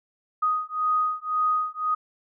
sine beating tone pair, 1246 / 1247.9 Hz, D#6 / D#6, +2 / +5 cents, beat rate 1.9 Hz, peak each -25 dBFS, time 0.42-1.95 s, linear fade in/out 10 ms, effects none

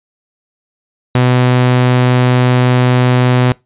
sawtooth tone, 125.2 Hz, B2, 24 cents sharp, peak -4 dBFS, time 1.15-3.52 s, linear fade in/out 2 ms, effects noise-tail reverb RT60 0.2 s tail -22 dB re dry + resampled to 8000 Hz

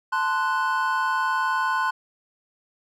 triangle chord, F# diminished, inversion first, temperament equal with one note detuned, 880 / 1039.3 / 1480 Hz, A5 / C6 / F#6, 0 / -12 / 0 cents, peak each -26 / -22 / -24 dBFS, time 0.12-1.91 s, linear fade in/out 10 ms, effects none

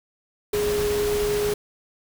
sine tone in noise, 415.3 Hz, G#4, in tune, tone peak -21 dBFS, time 0.53-1.54 s, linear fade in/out 5 ms, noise pink, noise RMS -30 dBFS, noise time 0.53-1.54 s, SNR +6 dB, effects none

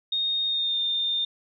sine tone with pitch glide, 3702 to 3622 Hz, A#7 to A7, -13 to +49 cents, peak -23 dBFS, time 0.12-1.25 s, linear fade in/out 5 ms, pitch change -38 cents, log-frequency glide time 0.46-0.79 s, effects none

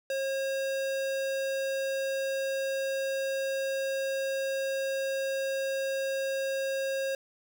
square tone with notch filter, 540 Hz, C#5, 45 cents flat, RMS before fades -31 dBFS, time 0.1-7.15 s, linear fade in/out 2 ms, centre 11000 Hz, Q 1.6, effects none

